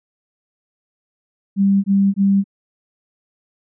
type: tone bursts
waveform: sine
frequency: 197.2 Hz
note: G3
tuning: 11 cents sharp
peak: -11 dBFS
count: 3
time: 1.56-2.442 s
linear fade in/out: 50 ms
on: 280 ms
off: 21 ms
effects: none